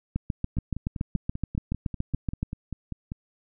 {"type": "two click trains", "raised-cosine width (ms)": 5, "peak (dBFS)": [-14, -20], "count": [17, 14], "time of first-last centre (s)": [[0.16, 2.43], [0.57, 3.119]], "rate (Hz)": [7.05, 5.1], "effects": []}